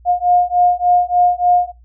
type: beating tone pair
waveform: sine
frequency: 711 / 714.4 Hz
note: F5 / F5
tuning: +31 / +39 cents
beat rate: 3.4 Hz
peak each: -14 / -14 dBFS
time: 0.05-1.72 s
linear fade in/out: 50 ms
effects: noise-tail reverb RT60 0.2 s tail -22 dB re dry + added 59 Hz sine -42 dBFS peak until 1.84 s